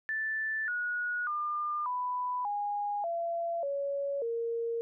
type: tone with pitch steps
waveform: sine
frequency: 1760 / 1454.6 / 1202.1 / 993.5 / 821.1 / 678.6 / 560.8 / 463.5 Hz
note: A6 / F#6 / D6 / B5 / G#5 / F5 / C#5 / A#4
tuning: 0 / -30 / +40 / +10 / -20 / -50 / +20 / -10 cents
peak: -30 dBFS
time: 0.09-4.81 s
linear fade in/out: 0 ms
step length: 590 ms
effects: none